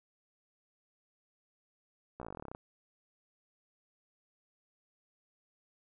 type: slowing click train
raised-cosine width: 1 ms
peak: -29 dBFS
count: 16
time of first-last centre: 2.2-2.549 s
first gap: 15 ms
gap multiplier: 1.06
effects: none